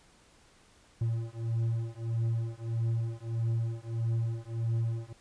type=beating tone pair; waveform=triangle; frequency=113.9 / 115.5 Hz; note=A#2 / A#2; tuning=-40 / -16 cents; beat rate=1.6 Hz; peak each=-30 dBFS; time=1.01-5.13 s; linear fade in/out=5 ms; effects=pink hiss -61 dBFS RMS until 5.2 s + resampled to 22050 Hz